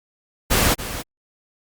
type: noise with echo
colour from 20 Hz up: pink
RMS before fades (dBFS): -17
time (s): 0.5-0.75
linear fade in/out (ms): 20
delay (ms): 280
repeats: 1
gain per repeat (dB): -12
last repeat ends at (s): 1.03
effects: Opus 48 kbps